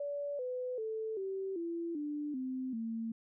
sine tone with pitch steps, 574 / 502.6 / 440.1 / 385.3 / 337.4 / 295.4 / 258.7 / 226.5 Hz, D5 / B4 / A4 / G4 / E4 / D4 / C4 / A#3, -40 / +30 / 0 / -30 / +40 / +10 / -19 / -50 cents, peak -35 dBFS, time 0-3.12 s, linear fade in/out 5 ms, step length 390 ms, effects none

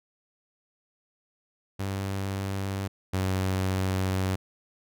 sawtooth tone pair in turn, 97.5 / 94.4 Hz, G2 / F#2, -9 / +35 cents, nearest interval minor second, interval 56 cents, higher first, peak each -25 / -21 dBFS, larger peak second, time 1.79-2.88 / 3.13-4.36 s, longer second, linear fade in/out 10 ms, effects none

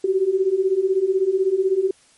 sine beating tone pair, 370 / 386 Hz, F#4 / G4, 0 / -27 cents, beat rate 16 Hz, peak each -21 / -18 dBFS, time 0.04-1.91 s, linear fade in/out 5 ms, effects white hiss -55 dBFS RMS until 2.17 s + MP3 48 kbps

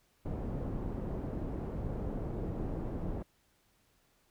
pink low-pass noise, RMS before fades -37 dBFS, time 0.25-3.23 s, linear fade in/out 10 ms, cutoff 490 Hz, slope 12 dB/octave, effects pink hiss -71 dBFS RMS until 4.3 s

